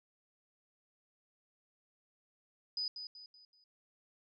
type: tone with echo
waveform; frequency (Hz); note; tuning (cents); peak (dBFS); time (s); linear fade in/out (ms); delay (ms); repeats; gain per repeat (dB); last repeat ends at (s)
sine; 4978; D#8; 0; -34; 2.77-2.88; 2; 190; 4; -8; 3.64
effects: none